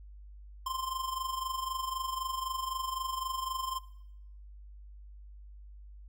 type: tone with amplitude modulation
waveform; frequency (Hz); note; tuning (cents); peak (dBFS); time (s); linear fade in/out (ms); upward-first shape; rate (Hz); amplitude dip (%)
square; 1046.5; C6; 0; -31; 0.66-3.79; 5; sine; 23.9; 70
effects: noise-tail reverb RT60 0.8 s tail -19 dB re dry + added 50 Hz sine -47 dBFS peak until 6.08 s